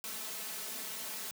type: noise with comb filter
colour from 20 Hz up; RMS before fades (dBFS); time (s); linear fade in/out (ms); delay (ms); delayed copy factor
white; -41; 0.04-1.31; 0; 4.6; +0.95
effects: high-pass 150 Hz 12 dB/octave